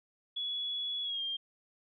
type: tone with pitch glide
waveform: sine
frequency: 3386 to 3200 Hz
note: G#7 to G7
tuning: +33 to +35 cents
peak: -33 dBFS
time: 0.36-1.37 s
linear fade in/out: 10 ms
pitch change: -98 cents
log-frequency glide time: 1.03-1.22 s
effects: none